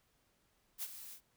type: noise with ADSR envelope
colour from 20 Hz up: blue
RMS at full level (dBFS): -39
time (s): 0.78-1.21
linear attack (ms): 46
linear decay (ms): 44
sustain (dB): -11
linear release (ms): 84
effects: pink hiss -75 dBFS RMS until 1.36 s